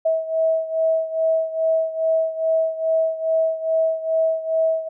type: beating tone pair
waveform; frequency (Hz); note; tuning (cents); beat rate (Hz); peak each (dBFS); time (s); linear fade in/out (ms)
sine; 645 / 647.4; E5 / E5; -38 / -31; 2.4; -19 / -23; 0.05-4.89; 10
effects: none